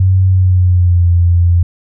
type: tone with pitch glide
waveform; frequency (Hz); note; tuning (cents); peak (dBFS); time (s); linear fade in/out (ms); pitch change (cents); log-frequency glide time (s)
sine; 94 to 86.7; F#2 to F2; +28 to -12; -6; 0-1.63; 5; -140; 0.28-1.08
effects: none